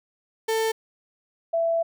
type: tone pair in turn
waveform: 35% pulse / sine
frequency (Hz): 445.1 / 665.6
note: A4 / E5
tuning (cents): +20 / +17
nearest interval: perfect fifth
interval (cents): 697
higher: second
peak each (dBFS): -20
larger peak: neither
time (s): 0.48-0.72 / 1.53-1.83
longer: second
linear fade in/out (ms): 10
effects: none